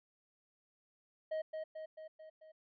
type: tone with echo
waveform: triangle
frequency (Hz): 629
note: D#5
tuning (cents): +19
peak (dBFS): -33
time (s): 1.31-1.42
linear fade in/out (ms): 10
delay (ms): 220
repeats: 5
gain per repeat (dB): -4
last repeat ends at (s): 2.52
effects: resampled to 11025 Hz